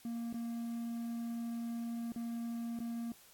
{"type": "tone with dropouts", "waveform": "triangle", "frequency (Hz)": 233.1, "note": "A#3", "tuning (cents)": 0, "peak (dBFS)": -35, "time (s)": [0.05, 3.12], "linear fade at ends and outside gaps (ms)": 2, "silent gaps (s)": [[0.328, 0.342], [2.121, 2.16], [2.79, 2.802]], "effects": ["white hiss -61 dBFS RMS until 3.33 s", "AAC 64 kbps"]}